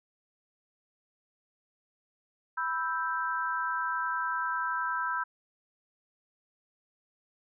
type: chord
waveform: sine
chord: E minor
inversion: second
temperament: equal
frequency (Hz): 987.8 / 1318.5 / 1568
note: B5 / E6 / G6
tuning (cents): 0 / 0 / 0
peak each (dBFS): -33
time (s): 2.57-5.24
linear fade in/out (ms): 10
effects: none

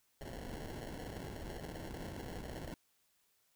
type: noise with sample-and-hold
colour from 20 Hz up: pink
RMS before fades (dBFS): -45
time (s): 0.21-2.74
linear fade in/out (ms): 0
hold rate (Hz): 1225
effects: white hiss -75 dBFS RMS until 3.55 s

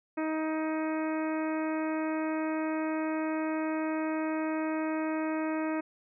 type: harmonic tone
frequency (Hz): 314.4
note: D#4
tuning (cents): +18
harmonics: 1 / 2 / 3 / 4 / 5 / 6 / 7 / 8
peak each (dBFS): -30 / -36 / -40 / -42 / -44 / -46 / -47 / -48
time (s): 0.17-5.81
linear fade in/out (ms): 10
effects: none

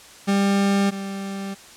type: tone pair in turn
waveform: 40% pulse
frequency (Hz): 198.5 / 196.22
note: G3 / G3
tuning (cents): +22 / +2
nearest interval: unison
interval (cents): 20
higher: first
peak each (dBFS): -16 / -27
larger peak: first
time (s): 0.27-0.91 / 0.91-1.55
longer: neither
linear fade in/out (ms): 20
effects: white hiss -45 dBFS RMS until 1.76 s + low-pass 9000 Hz 12 dB/octave

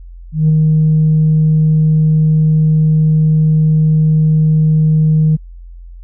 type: tone with ADSR envelope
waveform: sine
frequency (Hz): 155.9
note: D#3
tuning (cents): +4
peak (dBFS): -4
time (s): 0.32-5.37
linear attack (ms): 170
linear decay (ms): 13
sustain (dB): -2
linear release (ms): 21
effects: tanh soft clip ceiling -4 dBFS + added 43 Hz sine -30 dBFS peak until 6.03 s

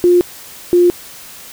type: tone pair in turn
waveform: sine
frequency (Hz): 353.7 / 352.4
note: F4 / F4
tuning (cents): +22 / +16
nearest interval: unison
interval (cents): 6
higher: first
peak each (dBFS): -6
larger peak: neither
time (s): 0.04-0.21 / 0.73-0.9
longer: neither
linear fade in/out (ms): 0
effects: white hiss -35 dBFS RMS until 1.52 s

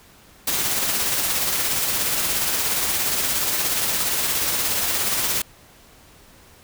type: noise with tremolo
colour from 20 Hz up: white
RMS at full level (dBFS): -21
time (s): 0.47-5.42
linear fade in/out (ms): 5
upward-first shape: sine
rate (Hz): 17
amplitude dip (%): 30
effects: pink hiss -50 dBFS RMS until 6.63 s

